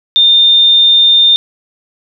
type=tone; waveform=sine; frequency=3620 Hz; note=A7; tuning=48 cents sharp; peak=-4 dBFS; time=0.16-1.36 s; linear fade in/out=0 ms; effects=none